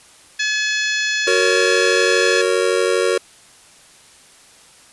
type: harmonic tone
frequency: 853 Hz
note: G#5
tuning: 46 cents sharp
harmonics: 2 / 3 / 4 / 5 / 6 / 7 / 8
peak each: -20 / -24 / -26 / -28 / -30 / -31 / -32 dBFS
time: 0.39-2.42 s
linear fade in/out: 10 ms
type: chord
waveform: square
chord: F# major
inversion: none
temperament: just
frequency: 370 / 462.5 / 555 Hz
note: F#4 / A#4 / C#5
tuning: 0 / -14 / +2 cents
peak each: -20 / -19 / -22 dBFS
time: 1.27-3.18 s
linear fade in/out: 5 ms
effects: white hiss -47 dBFS RMS until 4.92 s + resampled to 24000 Hz